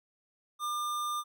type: tone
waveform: square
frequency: 1200 Hz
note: D6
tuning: 37 cents sharp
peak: -32 dBFS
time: 0.59-1.24 s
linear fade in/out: 50 ms
effects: none